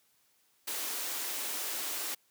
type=high-pass noise; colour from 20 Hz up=white; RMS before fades=-36 dBFS; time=0.67-2.15 s; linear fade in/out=10 ms; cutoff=250 Hz; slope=48 dB/octave; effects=white hiss -70 dBFS RMS until 2.3 s + high-pass 80 Hz 12 dB/octave